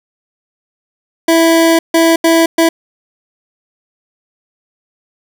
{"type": "tone bursts at uneven times", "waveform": "25% pulse", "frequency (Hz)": 329.6, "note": "E4", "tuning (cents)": 0, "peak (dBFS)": -3, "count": 4, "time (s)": [[1.28, 1.79], [1.94, 2.16], [2.24, 2.46], [2.58, 2.69]], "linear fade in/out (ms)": 5, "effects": []}